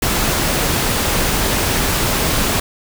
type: noise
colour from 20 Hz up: pink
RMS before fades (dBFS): -17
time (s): 0.02-2.6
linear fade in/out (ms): 5
effects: none